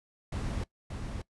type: noise with echo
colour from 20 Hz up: brown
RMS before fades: -34 dBFS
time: 0.32-0.64 s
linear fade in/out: 5 ms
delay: 580 ms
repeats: 1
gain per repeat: -4 dB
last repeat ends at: 1.22 s
effects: noise-tail reverb RT60 0.1 s tail -20 dB re dry + resampled to 24000 Hz